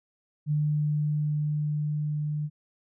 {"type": "tone with level ramp", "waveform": "sine", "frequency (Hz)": 149.8, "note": "D3", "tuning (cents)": 35, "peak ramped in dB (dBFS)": [-22, -27], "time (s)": [0.46, 2.5], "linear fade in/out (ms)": 50, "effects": []}